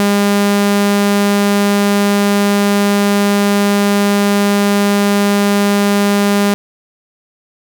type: tone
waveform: sawtooth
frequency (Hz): 202.5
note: G#3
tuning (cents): -43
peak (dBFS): -6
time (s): 0-6.54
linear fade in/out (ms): 0
effects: 8-bit